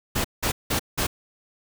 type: noise bursts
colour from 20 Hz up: pink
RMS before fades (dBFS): -24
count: 4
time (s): 0.15-1.07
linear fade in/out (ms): 10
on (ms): 95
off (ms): 180
effects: none